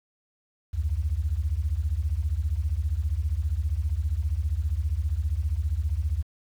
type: beating tone pair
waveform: sine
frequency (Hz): 68.4 / 83.4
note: C#2 / E2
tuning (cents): -23 / +21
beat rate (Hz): 15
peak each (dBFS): -26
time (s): 0.73-6.23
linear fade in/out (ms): 20
effects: tanh soft clip ceiling -16 dBFS + 9-bit